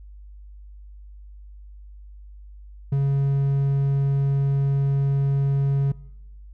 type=tone; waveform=triangle; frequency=138.59 Hz; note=C#3; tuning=in tune; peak=-16 dBFS; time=2.92-5.92 s; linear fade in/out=5 ms; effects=noise-tail reverb RT60 0.9 s tail -21 dB re dry + added 50 Hz sine -40 dBFS peak until 6.53 s